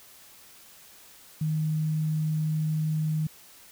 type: tone with quantisation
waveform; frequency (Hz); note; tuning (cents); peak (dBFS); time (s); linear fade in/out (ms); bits
sine; 155.56; D#3; 0; -24; 1.41-3.27; 5; 9
effects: white hiss -52 dBFS RMS until 3.71 s